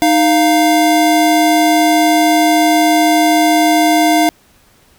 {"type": "tone pair together", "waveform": "square", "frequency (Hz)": [310.6, 698], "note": ["D#4", "F5"], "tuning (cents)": [-3, -1], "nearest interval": "octave + major second", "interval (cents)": 1402, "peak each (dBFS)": -12, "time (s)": [0.02, 4.29], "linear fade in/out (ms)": 0, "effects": ["pink hiss -50 dBFS RMS until 4.98 s"]}